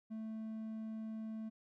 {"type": "tone", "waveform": "triangle", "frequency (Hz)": 220.2, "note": "A3", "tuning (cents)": 2, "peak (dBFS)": -39, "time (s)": [0.1, 1.5], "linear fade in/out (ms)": 20, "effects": []}